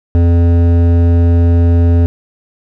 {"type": "tone with hard clipping", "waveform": "triangle", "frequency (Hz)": 85.4, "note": "F2", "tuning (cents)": -38, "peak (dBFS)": -8, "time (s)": [0.15, 2.06], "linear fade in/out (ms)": 0, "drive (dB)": 16, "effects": []}